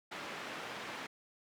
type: band-pass noise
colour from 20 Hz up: white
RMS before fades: -44 dBFS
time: 0.11-1.07 s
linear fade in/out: 10 ms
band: 180 to 2200 Hz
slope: 12 dB/octave
effects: none